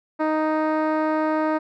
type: tone with low-pass filter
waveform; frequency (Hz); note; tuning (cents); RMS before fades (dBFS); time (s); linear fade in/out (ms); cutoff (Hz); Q
10% pulse; 311.1; D#4; 0; -22; 0.19-1.59; 20; 1100; 0.58
effects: none